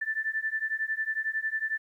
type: beating tone pair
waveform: sine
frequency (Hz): 1760 / 1771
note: A6 / A6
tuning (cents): 0 / +11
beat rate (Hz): 11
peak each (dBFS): -31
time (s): 0.01-1.78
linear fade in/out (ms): 10
effects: 11-bit